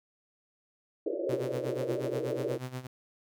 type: band-pass noise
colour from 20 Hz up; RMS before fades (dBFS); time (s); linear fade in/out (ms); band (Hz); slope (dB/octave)
white; -33; 1.06-2.58; 5; 310 to 590; 96
type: tone with tremolo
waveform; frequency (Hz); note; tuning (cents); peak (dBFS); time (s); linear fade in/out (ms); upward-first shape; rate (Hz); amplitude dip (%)
sawtooth; 127.8; C3; -40; -30; 1.29-2.87; 5; sine; 8.3; 80
effects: none